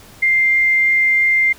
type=tone; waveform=sine; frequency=2099 Hz; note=C7; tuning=5 cents sharp; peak=-11 dBFS; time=0.22-1.53 s; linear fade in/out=10 ms; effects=pink hiss -43 dBFS RMS until 1.58 s